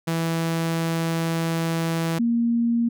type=tone pair in turn; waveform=sawtooth / sine; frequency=164.81 / 234.1 Hz; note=E3 / A#3; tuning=0 / +8 cents; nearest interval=tritone; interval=608 cents; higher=second; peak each=-18 dBFS; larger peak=neither; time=0.07-2.19 / 2.19-2.89 s; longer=first; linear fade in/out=10 ms; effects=none